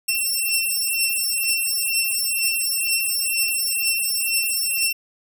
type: beating tone pair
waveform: 10% pulse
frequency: 2703 / 2705.1 Hz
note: E7 / E7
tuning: +43 / +44 cents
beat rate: 2.1 Hz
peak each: -14 dBFS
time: 0.08-4.93 s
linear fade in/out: 10 ms
effects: none